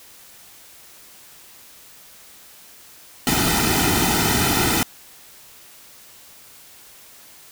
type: noise with comb filter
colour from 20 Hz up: pink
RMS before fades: -19 dBFS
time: 3.27-4.83 s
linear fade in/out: 0 ms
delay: 1.8 ms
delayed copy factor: -0.8
effects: white hiss -46 dBFS RMS until 7.51 s